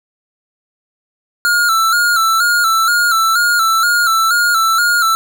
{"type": "tone with vibrato", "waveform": "square", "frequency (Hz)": 1376, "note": "F6", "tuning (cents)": -26, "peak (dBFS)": -11, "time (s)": [1.45, 5.15], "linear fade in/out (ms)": 0, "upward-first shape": "square", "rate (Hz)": 2.1, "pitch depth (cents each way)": 60, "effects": []}